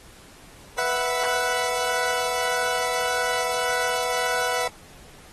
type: chord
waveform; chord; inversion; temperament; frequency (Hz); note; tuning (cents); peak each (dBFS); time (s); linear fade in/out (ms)
20% pulse; B suspended fourth; none; equal; 493.9 / 659.3 / 740; B4 / E5 / F#5; 0 / 0 / 0; -21 / -24 / -23; 0.78-4.68; 5
effects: pink hiss -49 dBFS RMS until 5.32 s + AAC 32 kbps